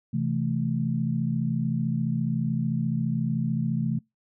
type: chord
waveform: sine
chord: A minor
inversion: first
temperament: equal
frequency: 130.81 / 164.81 / 220 Hz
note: C3 / E3 / A3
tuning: 0 / 0 / 0 cents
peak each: -28 dBFS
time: 0.13-3.99 s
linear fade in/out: 10 ms
effects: noise-tail reverb RT60 0.2 s tail -26 dB re dry